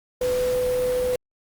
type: tone in noise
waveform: sine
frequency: 501 Hz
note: B4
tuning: 25 cents sharp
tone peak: -20 dBFS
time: 0.21-1.16 s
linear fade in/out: 5 ms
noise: pink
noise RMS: -34 dBFS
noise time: 0.21-1.16 s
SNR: +11 dB
effects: Opus 48 kbps